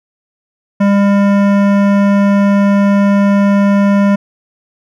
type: tone with hard clipping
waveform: sine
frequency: 200.5 Hz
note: G3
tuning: 39 cents sharp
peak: -9 dBFS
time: 0.8-4.16 s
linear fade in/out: 10 ms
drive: 16 dB
effects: none